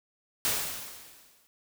white noise with exponential decay, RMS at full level -26 dBFS, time 0.45-1.47 s, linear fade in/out 0 ms, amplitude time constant 220 ms, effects none

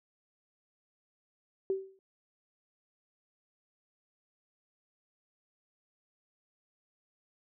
sine tone with exponential decay, 384.6 Hz, G4, 33 cents flat, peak -25 dBFS, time 1.7-1.99 s, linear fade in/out 1 ms, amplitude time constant 61 ms, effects none

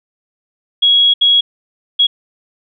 sine tone bursts at uneven times, 3322 Hz, G#7, in tune, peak -7 dBFS, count 3, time 0.82-1.14 / 1.21-1.41 / 1.99-2.07 s, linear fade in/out 10 ms, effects none

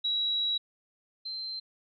sine tone pair in turn, 3882 / 4119 Hz, B7 / C8, -31 / -28 cents, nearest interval minor second, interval 103 cents, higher second, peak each -26 / -34 dBFS, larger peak first, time 0.04-0.58 / 1.25-1.6 s, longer first, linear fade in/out 10 ms, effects none

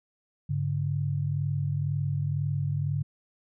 sine tone pair together, 101.79 / 143.8 Hz, G#2 / D3, -34 / -36 cents, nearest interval tritone, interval 598 cents, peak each -30 / -27 dBFS, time 0.49-3.03 s, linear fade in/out 10 ms, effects none

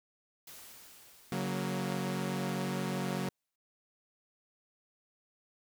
white noise with exponential decay, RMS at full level -49 dBFS, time 0.47-3.56 s, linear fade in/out 5 ms, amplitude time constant 670 ms
sawtooth chord, F# major, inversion second, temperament equal with one note detuned, 140.2 / 185 / 233.1 Hz, C#3 / F#3 / A#3, +20 / 0 / 0 cents, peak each -34 / -31 / -35 dBFS, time 1.32-3.29 s, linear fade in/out 2 ms
effects none

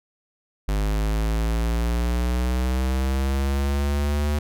square linear sweep, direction up, 50.5 to 74.5 Hz, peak -21 dBFS, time 0.68-4.39 s, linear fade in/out 5 ms, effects none

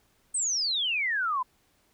sine exponential sweep, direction down, 8620 to 980 Hz, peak -25 dBFS, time 0.34-1.43 s, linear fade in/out 10 ms, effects pink hiss -67 dBFS RMS until 1.93 s

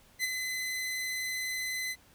sawtooth tone with ADSR envelope, 2028 Hz, B6, 45 cents sharp, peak -23 dBFS, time 0.19-1.96 s, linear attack 48 ms, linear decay 24 ms, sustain -6 dB, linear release 51 ms, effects pink hiss -61 dBFS RMS until 2.14 s

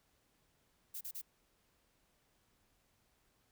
violet noise bursts, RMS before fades -44 dBFS, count 3, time 0.94-1.216 s, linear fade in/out 10 ms, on 70 ms, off 33 ms, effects pink hiss -75 dBFS RMS until 3.51 s

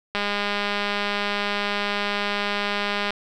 click train, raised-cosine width 0.3 ms, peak -9 dBFS, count 604, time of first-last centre 0.15-3.106 s, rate 204 Hz, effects none

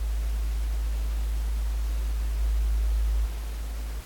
sine tone with level steps, 53.3 Hz, G#1, 46 cents sharp, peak -24 / -21 / -29 dBFS, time 0-4.01 s, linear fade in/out 10 ms, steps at 2.39 / 3.25 s, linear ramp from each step 20 ms, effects pink hiss -46 dBFS RMS until 4.05 s + AAC 64 kbps

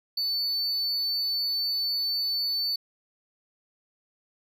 triangle tone, 4498 Hz, C#8, 24 cents sharp, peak -24 dBFS, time 0.17-2.76 s, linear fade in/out 5 ms, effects none

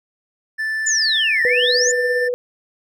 triangle tone with pitch glide, 1760 to 1780.5 Hz, A6 to A6, 0 to +20 cents, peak -18 dBFS, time 0.58-2.29 s, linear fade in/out 20 ms, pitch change +20 cents, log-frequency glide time 0.71-2.04 s
sine exponential two-way sweep, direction down then up, 7290 to 1800 to 7290 Hz, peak -16 dBFS, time 0.86-1.92 s, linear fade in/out 10 ms, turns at 1.44 s
sine tone with tremolo, 492.5 Hz, B4, 5 cents flat, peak -16 dBFS, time 1.45-2.34 s, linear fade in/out 0 ms, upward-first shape sine, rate 17 Hz, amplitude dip 40%
effects none

